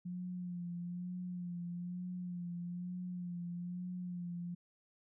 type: tone with vibrato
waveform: sine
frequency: 177.1 Hz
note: F3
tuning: 24 cents sharp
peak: -39 dBFS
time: 0.05-4.55 s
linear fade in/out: 10 ms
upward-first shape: sine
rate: 1.1 Hz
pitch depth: 35 cents each way
effects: none